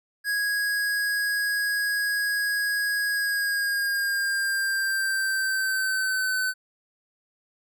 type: tone with pitch glide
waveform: square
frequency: 1655 to 1517.6 Hz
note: G#6 to F#6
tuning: -6 to +43 cents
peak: -24 dBFS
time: 0.24-6.54 s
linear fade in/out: 50 ms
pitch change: -151 cents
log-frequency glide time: 3.1-6.36 s
effects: none